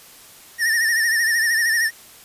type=tone with vibrato; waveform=square; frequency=1824 Hz; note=A#6; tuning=38 cents flat; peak=-17 dBFS; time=0.58-1.91 s; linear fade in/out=50 ms; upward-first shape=sine; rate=13 Hz; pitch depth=68 cents each way; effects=white hiss -45 dBFS RMS until 2.24 s + resampled to 32000 Hz